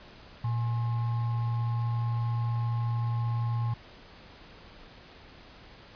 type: tone with frequency modulation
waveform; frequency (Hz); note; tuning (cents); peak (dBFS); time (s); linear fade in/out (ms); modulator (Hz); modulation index
sine; 116.54; A#2; 0; -26; 0.44-3.74; 5; 952; 0.28
effects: pink hiss -51 dBFS RMS until 5.95 s + resampled to 11025 Hz

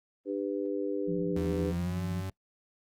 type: harmonic tone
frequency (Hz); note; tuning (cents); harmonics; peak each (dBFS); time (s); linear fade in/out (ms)
99.4; G2; +25; 3 / 4 / 5; -33 / -34 / -35; 0.25-1.74; 50
type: tone with vibrato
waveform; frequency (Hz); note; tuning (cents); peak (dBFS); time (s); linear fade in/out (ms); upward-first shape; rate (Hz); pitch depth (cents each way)
sine; 174.61; F3; 0; -32; 1.07-2.22; 20; triangle; 14; 78
type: tone with pitch glide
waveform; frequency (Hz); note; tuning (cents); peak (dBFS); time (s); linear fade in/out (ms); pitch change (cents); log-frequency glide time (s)
40% pulse; 83.1 to 94.91; E2 to F#2; +15 to +45; -33; 1.36-2.3; 5; +230; 1.67-2.02
effects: noise-tail reverb RT60 0.1 s tail -21 dB re dry + Opus 24 kbps

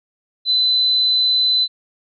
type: tone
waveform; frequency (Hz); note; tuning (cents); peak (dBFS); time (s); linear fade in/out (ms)
sine; 4021; B7; +30; -13; 0.45-1.68; 50
effects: none

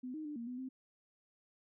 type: tone with pitch steps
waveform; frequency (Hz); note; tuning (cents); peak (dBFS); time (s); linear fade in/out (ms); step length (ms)
sine; 252.9 / 310.5 / 297.3 / 233.7 / 249.1 / 260.3; B3 / D#4 / D4 / A#3 / B3 / C4; +41 / -3 / +21 / +5 / +15 / -9; -40; 0.03-0.69; 10; 110
effects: none

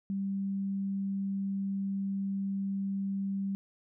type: tone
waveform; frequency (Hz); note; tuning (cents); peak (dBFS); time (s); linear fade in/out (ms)
sine; 196; G3; 0; -30; 0.1-3.55; 0
effects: none

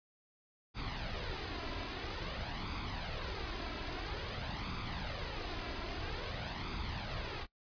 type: noise with flanger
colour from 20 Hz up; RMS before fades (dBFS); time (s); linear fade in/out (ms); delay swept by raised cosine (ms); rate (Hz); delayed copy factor
pink; -40; 0.74-7.47; 50; 0.84 to 3.04; 0.5; +0.55
effects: noise-tail reverb RT60 0.1 s tail -21 dB re dry + resampled to 11025 Hz

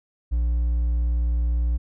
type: tone with hard clipping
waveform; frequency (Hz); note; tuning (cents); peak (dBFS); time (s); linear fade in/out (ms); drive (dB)
triangle; 59; A#1; +22; -20; 0.31-1.78; 20; 5
effects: none

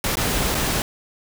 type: noise with dropouts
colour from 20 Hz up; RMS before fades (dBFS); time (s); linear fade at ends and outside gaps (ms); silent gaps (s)
pink; -22; 0.04-0.82; 1; 0.155-0.17 / 0.546-0.55
effects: none

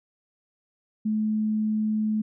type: tone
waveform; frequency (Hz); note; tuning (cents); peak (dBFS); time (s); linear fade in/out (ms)
sine; 215.4; A3; -37; -22; 1.05-2.22; 10
effects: none

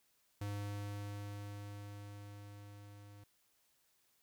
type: tone with level ramp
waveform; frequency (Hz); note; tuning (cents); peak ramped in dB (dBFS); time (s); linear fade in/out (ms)
square; 102.1; G#2; -29; -39 to -55; 0.41-3.24; 5
effects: white hiss -75 dBFS RMS until 4.22 s

